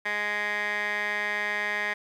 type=tone with band-pass filter; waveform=15% pulse; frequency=207.7 Hz; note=G#3; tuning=in tune; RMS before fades=-29 dBFS; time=0.05-1.94 s; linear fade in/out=10 ms; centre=1800 Hz; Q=3.8; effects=10-bit